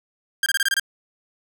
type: tone bursts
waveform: sawtooth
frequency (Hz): 1600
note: G6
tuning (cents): +35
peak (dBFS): -14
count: 7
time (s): 0.43-0.797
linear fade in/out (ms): 2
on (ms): 31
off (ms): 25
effects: none